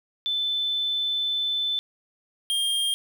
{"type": "tone pair in turn", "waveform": ["sine", "square"], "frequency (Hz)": [3520, 3212], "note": ["A7", "G7"], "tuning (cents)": [0, 41], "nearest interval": "major second", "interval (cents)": 159, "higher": "first", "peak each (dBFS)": -23, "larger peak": "neither", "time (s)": [[0.26, 1.79], [2.5, 2.94]], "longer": "first", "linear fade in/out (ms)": 0, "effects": ["9-bit"]}